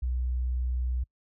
sine tone, 62.2 Hz, B1, 13 cents sharp, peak -26 dBFS, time 0.02-1.04 s, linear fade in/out 10 ms, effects noise-tail reverb RT60 0.1 s tail -26 dB re dry

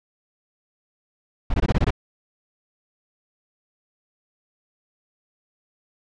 brown noise bursts, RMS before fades -18 dBFS, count 7, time 1.5-1.906 s, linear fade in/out 5 ms, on 40 ms, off 21 ms, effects low-pass 4000 Hz 12 dB/octave

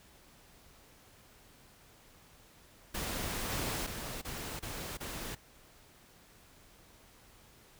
pink noise, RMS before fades -37 dBFS, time 2.94-3.87 s, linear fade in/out 10 ms
pink noise bursts, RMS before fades -41 dBFS, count 5, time 3.49-5.352 s, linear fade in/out 10 ms, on 350 ms, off 28 ms
effects pink hiss -60 dBFS RMS until 7.79 s

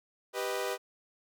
sawtooth chord, G augmented, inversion none, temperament equal, 392 / 493.9 / 622.3 Hz, G4 / B4 / D#5, 0 / 0 / 0 cents, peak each -32 / -31 / -34 dBFS, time 0.33-0.78 s, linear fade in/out 50 ms, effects none

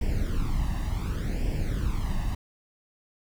brown noise with flanger, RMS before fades -27 dBFS, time 0.01-2.35 s, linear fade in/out 5 ms, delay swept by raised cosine 0.38 to 1.08 ms, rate 0.68 Hz, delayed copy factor +0.75, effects none

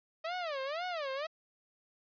sawtooth tone with vibrato, 622.3 Hz, D#5, in tune, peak -31 dBFS, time 0.24-1.27 s, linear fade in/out 10 ms, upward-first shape sine, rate 2 Hz, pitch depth 280 cents each way, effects resampled to 11025 Hz

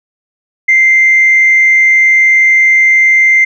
sine tone with frequency modulation, 2087 Hz, C7, 5 cents flat, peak -3 dBFS, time 0.68-3.45 s, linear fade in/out 10 ms, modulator 111 Hz, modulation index 0.25, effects tanh soft clip ceiling 0 dBFS

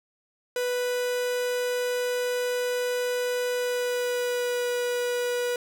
45% pulse tone with pitch glide, 493.9 to 488.2 Hz, B4 to B4, 0 to -20 cents, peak -25 dBFS, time 0.56-5.56 s, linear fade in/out 2 ms, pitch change -20 cents, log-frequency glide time 3.51-4.7 s, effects none

